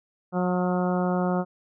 harmonic tone with a mistuned harmonic, 180.8 Hz, F#3, 40 cents flat, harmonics 1 / 2 / 3 / 4 / 5 / 6 / 7 / 8, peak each -24 / -30 / -30 / -31 / -36 / -39 / -36 / -41 dBFS, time 0.32-1.45 s, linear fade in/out 50 ms, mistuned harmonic 8, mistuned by -34 cents, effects none

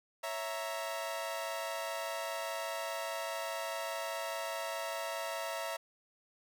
sawtooth chord, A# diminished, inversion first, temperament equal, 554.4 / 659.3 / 932.3 Hz, C#5 / E5 / A#5, 0 / 0 / 0 cents, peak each -39 / -35 / -38 dBFS, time 0.23-5.77 s, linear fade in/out 10 ms, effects none

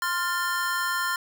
square chord, F major, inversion second, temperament equal with one note detuned, 1046.5 / 1396.9 / 1780.5 Hz, C6 / F6 / A6, 0 / 0 / +20 cents, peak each -30 / -29 / -31 dBFS, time 0.02-1.16 s, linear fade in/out 2 ms, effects 8-bit

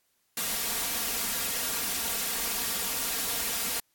white noise with comb filter, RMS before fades -30 dBFS, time 0.37-3.8 s, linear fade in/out 2 ms, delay 4.3 ms, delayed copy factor +0.7, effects white hiss -72 dBFS RMS until 3.94 s + AAC 64 kbps

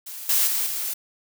blue noise with level steps, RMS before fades -36 / -20 / -24 / -28 dBFS, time 0.06-0.94 s, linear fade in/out 10 ms, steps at 0.29 / 0.47 / 0.66 s, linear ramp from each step 5 ms, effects none

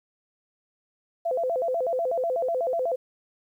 sine tone with vibrato, 587.3 Hz, D5, in tune, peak -23 dBFS, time 1.25-2.96 s, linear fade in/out 10 ms, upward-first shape square, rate 8.1 Hz, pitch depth 240 cents each way, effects 10-bit

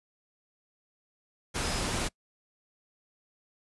sine tone in noise, 5070 Hz, D#8, 32 cents sharp, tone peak -40 dBFS, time 1.62-1.82 s, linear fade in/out 20 ms, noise pink, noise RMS -31 dBFS, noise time 1.54-2.09 s, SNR -12 dB, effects noise-tail reverb RT60 0.1 s tail -25 dB re dry + resampled to 24000 Hz

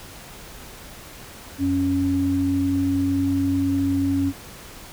sine tone pair together, 92.5 / 277.2 Hz, F#2 / C#4, 0 / 0 cents, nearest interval octave + perfect fifth, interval 1900 cents, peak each -26 / -19 dBFS, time 1.58-4.33 s, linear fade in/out 50 ms, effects pink hiss -41 dBFS RMS until 4.92 s

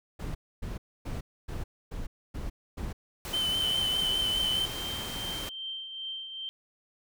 brown noise bursts, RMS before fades -35 dBFS, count 7, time 0.19-2.93 s, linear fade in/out 10 ms, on 160 ms, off 270 ms
pink noise, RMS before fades -38 dBFS, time 3.25-5.49 s, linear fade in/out 0 ms
triangle tone with vibrato, 3053 Hz, G7, 46 cents flat, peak -25 dBFS, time 3.33-4.66 s, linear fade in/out 10 ms, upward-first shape triangle, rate 4.9 Hz, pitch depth 35 cents each way
sine tone with tremolo, 3136 Hz, G7, in tune, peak -33 dBFS, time 3.59-6.49 s, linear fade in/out 0 ms, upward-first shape triangle, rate 2.5 Hz, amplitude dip 55%
effects none

